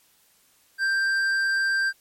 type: tone with tanh clipping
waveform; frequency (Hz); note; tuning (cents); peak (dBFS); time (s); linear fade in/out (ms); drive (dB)
sine; 1577; G6; +10; -22; 0.78-1.93; 50; 9
effects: white hiss -61 dBFS RMS until 2 s + MP3 64 kbps